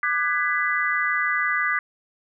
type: chord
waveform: sine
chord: G# half-diminished seventh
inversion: second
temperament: just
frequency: 1196.1 / 1495.1 / 1661.2 / 1993.5 Hz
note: D6 / F#6 / G#6 / B6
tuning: +31 / +18 / 0 / +16 cents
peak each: -26 / -27 / -27 / -24 dBFS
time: 0.03-1.79 s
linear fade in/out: 2 ms
effects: none